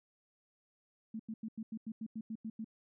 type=tone bursts; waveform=sine; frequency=221.2 Hz; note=A3; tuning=9 cents sharp; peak=-38 dBFS; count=11; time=1.14-2.645 s; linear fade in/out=5 ms; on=55 ms; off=90 ms; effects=none